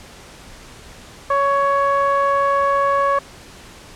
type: tone with low-pass filter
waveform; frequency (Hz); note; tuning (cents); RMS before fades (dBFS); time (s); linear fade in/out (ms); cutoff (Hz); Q
sawtooth; 558; C#5; +11; -17; 1.3-3.19; 5; 1300; 5.4
effects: pink hiss -41 dBFS RMS until 3.95 s + low-pass 9000 Hz 12 dB/octave

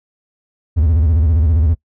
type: tone with vibrato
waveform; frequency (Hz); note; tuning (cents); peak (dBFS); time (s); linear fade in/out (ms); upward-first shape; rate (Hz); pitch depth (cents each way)
triangle; 79.3; D#2; +33; -8; 0.76-1.75; 20; square; 15; 140
effects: noise-tail reverb RT60 0.1 s tail -23 dB re dry

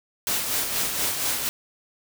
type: noise with tremolo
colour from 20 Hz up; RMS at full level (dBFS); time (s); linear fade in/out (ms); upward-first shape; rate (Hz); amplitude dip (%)
white; -24; 0.27-1.49; 0; sine; 4.2; 45
effects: none

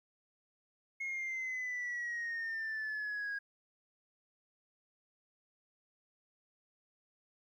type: exponential sweep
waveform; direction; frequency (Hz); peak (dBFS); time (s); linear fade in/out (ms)
sine; down; 2165 to 1633; -34; 1-3.39; 10
effects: tanh soft clip ceiling -34 dBFS + 12-bit

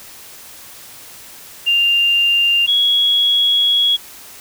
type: tone pair in turn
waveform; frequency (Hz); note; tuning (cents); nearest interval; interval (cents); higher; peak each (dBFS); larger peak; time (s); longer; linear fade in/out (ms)
sine; 2794 / 3334; F7 / G#7; 0 / +6; minor third; 306; second; -11; neither; 1.66-2.67 / 2.67-3.97; second; 20
effects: white hiss -38 dBFS RMS until 4.4 s

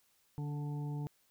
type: harmonic tone with a mistuned harmonic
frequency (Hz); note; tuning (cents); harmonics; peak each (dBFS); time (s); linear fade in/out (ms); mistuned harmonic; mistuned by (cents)
146.6; D3; -3; 1 / 2 / 3 / 5 / 6; -36 / -46 / -52 / -57 / -53; 0.38-1.07; 0; 2; -19
effects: white hiss -72 dBFS RMS until 1.3 s

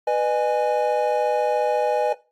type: chord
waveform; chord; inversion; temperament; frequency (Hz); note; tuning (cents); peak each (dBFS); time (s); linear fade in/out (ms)
triangle; G# minor; first; equal with one note detuned; 493.9 / 608 / 830.6; B4 / D#5 / G#5; 0 / -40 / 0; -21; 0.07-2.13; 5
effects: noise-tail reverb RT60 0.3 s tail -18 dB re dry + AAC 48 kbps

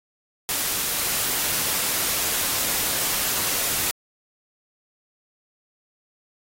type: noise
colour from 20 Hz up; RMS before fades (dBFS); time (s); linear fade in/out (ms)
white; -24; 0.49-3.91; 0
effects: AAC 48 kbps

